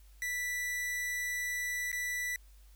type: tone with dropouts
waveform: 45% pulse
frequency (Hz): 1970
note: B6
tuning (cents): -5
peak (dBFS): -33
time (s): 0.22-2.36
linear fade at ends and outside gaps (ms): 1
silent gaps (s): 1.917-1.928
effects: added 50 Hz sine -54 dBFS peak until 2.75 s + white hiss -67 dBFS RMS until 2.75 s